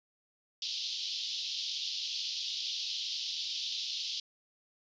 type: band-pass noise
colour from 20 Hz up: pink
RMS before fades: -37 dBFS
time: 0.62-4.2 s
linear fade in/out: 2 ms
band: 3100 to 5400 Hz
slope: 48 dB/octave
effects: resampled to 16000 Hz